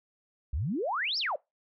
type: exponential two-way sweep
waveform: sine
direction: up then down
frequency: 58.27 to 5588 to 518 Hz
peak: -28 dBFS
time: 0.53-1.36 s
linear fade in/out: 5 ms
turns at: 1.18 s
effects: noise-tail reverb RT60 0.2 s tail -23 dB re dry